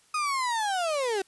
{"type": "linear sweep", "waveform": "35% pulse", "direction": "down", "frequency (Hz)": [1254, 370.1], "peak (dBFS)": -24, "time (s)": [0.14, 1.22], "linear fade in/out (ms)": 5, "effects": ["white hiss -62 dBFS RMS until 1.27 s", "resampled to 24000 Hz"]}